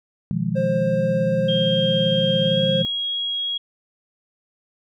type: chord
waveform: sine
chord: F half-diminished seventh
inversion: second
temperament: equal with one note detuned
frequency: 123.47 / 157.01 / 174.61 / 207.7 Hz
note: Cb3 / Eb3 / F3 / Ab3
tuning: 0 / +16 / 0 / 0 cents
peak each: -28 / -26 / -24 / -27 dBFS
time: 0.31-2.85 s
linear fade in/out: 0 ms
type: tone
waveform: triangle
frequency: 530 Hz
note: C5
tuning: 22 cents sharp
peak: -18 dBFS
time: 0.55-2.83 s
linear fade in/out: 20 ms
type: tone with pitch glide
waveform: sine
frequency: 3216 to 3299 Hz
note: G7 to G#7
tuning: +44 to -12 cents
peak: -22 dBFS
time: 1.48-3.58 s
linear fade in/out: 10 ms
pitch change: +44 cents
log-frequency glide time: 2.42-2.61 s
effects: none